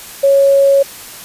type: tone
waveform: sine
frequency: 553 Hz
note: C#5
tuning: 4 cents flat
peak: -6 dBFS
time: 0.23-0.83 s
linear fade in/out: 10 ms
effects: white hiss -32 dBFS RMS until 1.24 s + resampled to 32000 Hz